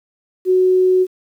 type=tone; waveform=sine; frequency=370 Hz; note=F#4; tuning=in tune; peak=-10 dBFS; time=0.45-1.07 s; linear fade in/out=50 ms; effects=8-bit